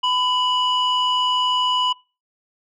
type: tone pair together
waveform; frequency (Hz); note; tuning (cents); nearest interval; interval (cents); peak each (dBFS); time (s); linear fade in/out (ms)
sine; 1003 / 2949; B5 / F#7; +26 / -6; octave + perfect fifth; 1868; -18; 0.03-1.93; 10
effects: noise-tail reverb RT60 0.3 s tail -24 dB re dry + tanh soft clip ceiling -13 dBFS